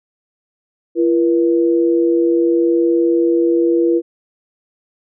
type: tone pair together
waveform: sine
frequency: 339.2 / 480 Hz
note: E4 / B4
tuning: +50 / -49 cents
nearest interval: tritone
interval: 601 cents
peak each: -12 / -17 dBFS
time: 0.95-4.02 s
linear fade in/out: 50 ms
effects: none